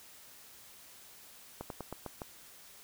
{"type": "slowing click train", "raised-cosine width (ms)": 1, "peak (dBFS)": -25, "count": 6, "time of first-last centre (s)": [1.61, 2.218], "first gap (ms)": 92, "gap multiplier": 1.14, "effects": ["white hiss -55 dBFS RMS until 2.83 s"]}